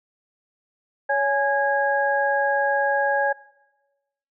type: tone cluster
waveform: sine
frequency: 560 / 834 / 1644 Hz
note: C#5 / G#5 / G#6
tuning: +18 / +7 / -18 cents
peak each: -23 dBFS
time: 1.09-3.33 s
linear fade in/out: 10 ms
effects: noise-tail reverb RT60 1.0 s tail -21 dB re dry